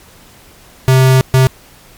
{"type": "tone bursts at uneven times", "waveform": "square", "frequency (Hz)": 130.81, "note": "C3", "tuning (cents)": 0, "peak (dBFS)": -6, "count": 2, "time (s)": [[0.88, 1.21], [1.34, 1.47]], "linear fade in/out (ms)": 0, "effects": ["pink hiss -42 dBFS RMS until 1.97 s", "MP3 96 kbps"]}